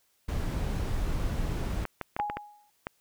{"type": "noise", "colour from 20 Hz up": "brown", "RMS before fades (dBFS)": -30, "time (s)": [0.28, 1.85], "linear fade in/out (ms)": 10}
{"type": "clicks", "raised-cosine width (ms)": 0.5, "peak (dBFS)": -17, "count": 7, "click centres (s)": [1.853, 2.013, 2.165, 2.199, 2.299, 2.37, 2.869]}
{"type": "tone with exponential decay", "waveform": "sine", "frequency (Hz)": 830.6, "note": "G#5", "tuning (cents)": 0, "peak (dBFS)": -25, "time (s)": [2.19, 2.7], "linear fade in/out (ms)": 2, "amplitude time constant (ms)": 110}
{"effects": ["white hiss -70 dBFS RMS until 3 s"]}